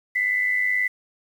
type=tone pair together; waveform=sine; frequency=1993.9 / 2093 Hz; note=B6 / C7; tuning=+16 / 0 cents; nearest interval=minor second; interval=84 cents; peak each=-20 / -28 dBFS; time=0.15-0.88 s; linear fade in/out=10 ms; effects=8-bit